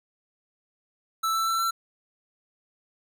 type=tone with pitch steps; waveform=square; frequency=1320 / 1329.2 / 1338.4 / 1347.7 Hz; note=E6 / E6 / E6 / E6; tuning=+2 / +14 / +26 / +38 cents; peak=-24 dBFS; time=1.23-1.71 s; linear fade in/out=10 ms; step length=120 ms; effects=none